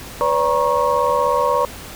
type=tone cluster; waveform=sine; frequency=497.4 / 574 / 947 / 1094 Hz; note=B4 / D5 / A#5 / C#6; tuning=+12 / -40 / +27 / -23 cents; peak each=-20 dBFS; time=0.21-1.65 s; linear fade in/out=0 ms; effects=pink hiss -35 dBFS RMS until 1.95 s